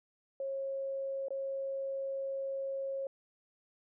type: tone with dropouts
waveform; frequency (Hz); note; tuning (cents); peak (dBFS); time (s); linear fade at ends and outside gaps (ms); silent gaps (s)
sine; 543; C#5; -36; -34; 0.4-3.07; 2; 1.284-1.305
effects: none